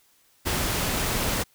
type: noise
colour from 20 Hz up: pink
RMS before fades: -26 dBFS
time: 0.45-1.44 s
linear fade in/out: 20 ms
effects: white hiss -62 dBFS RMS until 1.54 s